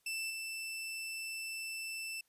sawtooth tone with level steps, 2657 Hz, E7, 13 cents sharp, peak -33 / -36 dBFS, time 0.06-2.21 s, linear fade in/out 5 ms, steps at 0.3 s, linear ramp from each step 5 ms, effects white hiss -75 dBFS RMS until 2.28 s + resampled to 32000 Hz

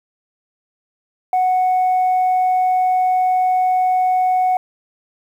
sine tone, 739 Hz, F#5, 2 cents flat, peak -11 dBFS, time 1.33-4.57 s, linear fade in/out 2 ms, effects tanh soft clip ceiling -11 dBFS + 8-bit

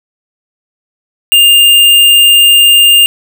square tone, 2806 Hz, F7, 8 cents sharp, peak -3 dBFS, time 1.32-3.06 s, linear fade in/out 0 ms, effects none

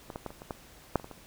clicks, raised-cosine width 1 ms, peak -25 / -22 / -21 / -30 / -29 / -20 / -10 / -30 / -28 / -29 dBFS, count 10, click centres 0.102 / 0.159 / 0.263 / 0.305 / 0.419 / 0.508 / 0.957 / 0.998 / 1.044 / 1.113 s, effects pink hiss -54 dBFS RMS until 1.26 s

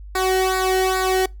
sawtooth tone with flanger, 375.4 Hz, F#4, 25 cents sharp, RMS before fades -19 dBFS, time 0.15-1.26 s, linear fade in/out 5 ms, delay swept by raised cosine 0.33 to 0.84 ms, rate 2.4 Hz, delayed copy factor -0.8, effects noise-tail reverb RT60 0.2 s tail -24 dB re dry + added 50 Hz sine -34 dBFS peak until 1.4 s

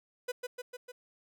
45% pulse tone with echo, 496.6 Hz, B4, 9 cents sharp, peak -32 dBFS, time 0.28-0.32 s, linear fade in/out 10 ms, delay 150 ms, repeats 4, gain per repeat -3 dB, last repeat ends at 0.92 s, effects none

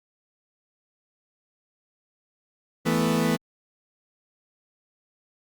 30% pulse chord, E suspended fourth, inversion none, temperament equal, 164.81 / 220 / 246.9 Hz, E3 / A3 / B3, 0 / 0 / 0 cents, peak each -23 dBFS, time 2.85-3.37 s, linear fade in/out 20 ms, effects Opus 48 kbps

